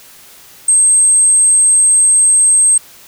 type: tone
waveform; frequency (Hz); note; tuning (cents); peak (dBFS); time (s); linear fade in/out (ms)
sine; 8372; C9; 0; -6; 0.68-2.78; 5
effects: white hiss -40 dBFS RMS until 3.07 s